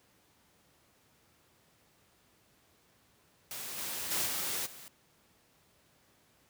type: noise with level steps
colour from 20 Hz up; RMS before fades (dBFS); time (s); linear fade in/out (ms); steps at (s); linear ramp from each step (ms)
white; -41 / -38 / -32 / -35 / -50; 3.51-4.88; 0; 3.77 / 4.1 / 4.25 / 4.65; 20
effects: pink hiss -67 dBFS RMS until 6.49 s + high-pass 80 Hz 12 dB/octave